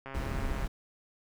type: click train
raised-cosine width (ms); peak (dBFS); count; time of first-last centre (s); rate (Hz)
0.5; -27; 80; 0.06-0.645; 135
type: noise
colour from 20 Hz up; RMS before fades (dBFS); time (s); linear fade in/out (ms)
brown; -33; 0.14-0.68; 10
effects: none